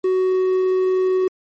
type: tone with quantisation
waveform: triangle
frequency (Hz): 372.8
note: F#4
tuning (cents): +13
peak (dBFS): -13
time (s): 0.04-1.28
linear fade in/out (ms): 5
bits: 7
effects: MP3 32 kbps